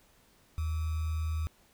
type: tone with sample-and-hold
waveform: sine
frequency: 79.4 Hz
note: D#2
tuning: 36 cents sharp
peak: -29 dBFS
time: 0.58-1.47 s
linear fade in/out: 0 ms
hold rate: 1225 Hz
effects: pink hiss -64 dBFS RMS until 1.73 s